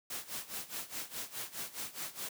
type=noise with tremolo; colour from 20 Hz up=white; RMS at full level=-39 dBFS; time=0.1-2.29 s; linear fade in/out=5 ms; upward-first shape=sine; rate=4.8 Hz; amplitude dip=85%; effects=high-pass 100 Hz 12 dB/octave